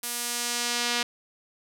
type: tone with band-pass filter sweep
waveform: sawtooth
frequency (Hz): 240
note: B3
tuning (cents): -49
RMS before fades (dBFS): -29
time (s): 0.03-1.03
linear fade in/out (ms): 5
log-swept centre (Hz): 12000 to 3900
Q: 0.83
effects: none